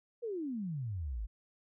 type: exponential sweep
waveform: sine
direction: down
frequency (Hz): 493.9 to 46.89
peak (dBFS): -35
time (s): 0.22-1.27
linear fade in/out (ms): 20
effects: none